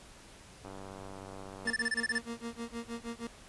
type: click train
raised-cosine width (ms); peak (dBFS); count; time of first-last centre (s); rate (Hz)
1; -32; 103; 0.65-1.705; 96.7
type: tone with tremolo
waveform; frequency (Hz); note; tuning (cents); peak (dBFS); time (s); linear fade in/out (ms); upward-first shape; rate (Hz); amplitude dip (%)
30% pulse; 233.1; A#3; 0; -33; 1.65-3.27; 2; sine; 6.4; 100
type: tone bursts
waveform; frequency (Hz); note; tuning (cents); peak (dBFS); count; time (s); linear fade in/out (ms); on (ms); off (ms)
square; 1762; A6; +2; -29; 9; 1.67-2.184; 5; 34; 26
effects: pink hiss -54 dBFS RMS until 3.48 s + resampled to 24000 Hz